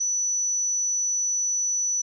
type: tone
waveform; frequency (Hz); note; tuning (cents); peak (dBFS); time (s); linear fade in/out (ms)
sine; 5950; F#8; +9; -22; 0-2.02; 10
effects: none